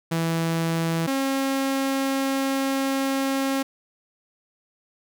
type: tone pair in turn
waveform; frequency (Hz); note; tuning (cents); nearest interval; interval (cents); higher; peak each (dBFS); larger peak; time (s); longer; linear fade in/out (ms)
sawtooth; 164.81 / 270.6; E3 / C#4; 0 / -42; major sixth; 858; second; -18; neither; 0.11-1.07 / 1.07-3.63; second; 10
effects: none